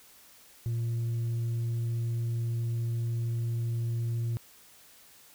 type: tone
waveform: sine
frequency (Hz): 116.54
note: A#2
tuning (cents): 0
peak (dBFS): -25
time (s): 0.66-4.37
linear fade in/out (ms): 0
effects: tanh soft clip ceiling -27 dBFS + white hiss -56 dBFS RMS until 5.34 s